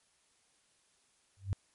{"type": "tone with exponential growth", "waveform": "sine", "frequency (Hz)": 97.4, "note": "G2", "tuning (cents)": -11, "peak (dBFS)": -26, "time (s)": [1.37, 1.53], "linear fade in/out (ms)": 0, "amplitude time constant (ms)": 34, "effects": ["white hiss -71 dBFS RMS until 1.74 s", "MP3 48 kbps"]}